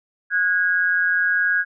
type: tone pair together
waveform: sine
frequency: 1462 / 1641 Hz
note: F#6 / G#6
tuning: -21 / -21 cents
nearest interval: major second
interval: 200 cents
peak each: -21 / -18 dBFS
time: 0.3-1.65 s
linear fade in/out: 50 ms
effects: none